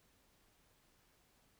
silence, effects pink hiss -72 dBFS RMS until 1.59 s

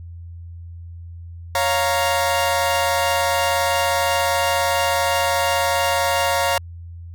sawtooth chord, Bb minor, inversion first, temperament equal, 554.4 / 698.5 / 932.3 Hz, Db5 / F5 / Bb5, 0 / 0 / 0 cents, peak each -18 dBFS, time 1.55-6.58 s, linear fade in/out 2 ms, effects added 85 Hz sine -33 dBFS peak until 7.14 s

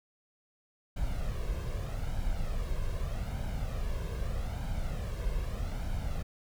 brown noise with flanger, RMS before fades -33 dBFS, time 0.96-6.23 s, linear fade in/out 10 ms, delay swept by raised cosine 1.3 to 1.89 ms, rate 0.81 Hz, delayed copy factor +0.6, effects none

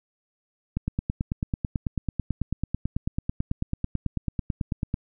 click train, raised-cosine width 5 ms, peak -13 dBFS, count 39, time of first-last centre 0.77-4.941 s, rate 9.11 Hz, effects none

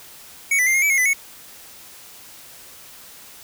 square tone with pitch steps, 2232 / 1991 / 2097 / 2141 / 2299 / 2163 / 2006 / 2208 Hz, C#7 / B6 / C7 / C7 / D7 / C#7 / B6 / C#7, +11 / +14 / +3 / +39 / -37 / -43 / +26 / -7 cents, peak -16 dBFS, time 0.51-1.134 s, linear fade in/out 5 ms, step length 78 ms, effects white hiss -43 dBFS RMS until 3.43 s

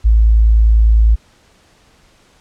sine tone, 55 Hz, A1, in tune, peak -6 dBFS, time 0.04-1.16 s, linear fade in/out 20 ms, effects pink hiss -51 dBFS RMS until 2.4 s + low-pass 8000 Hz 12 dB/octave

